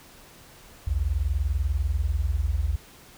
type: tone pair together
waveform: sine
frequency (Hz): 58.56 / 78.8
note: A#1 / D#2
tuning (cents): +9 / +23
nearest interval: perfect fourth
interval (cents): 514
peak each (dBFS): -25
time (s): 0.87-2.76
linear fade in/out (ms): 5
effects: pink hiss -50 dBFS RMS until 3.17 s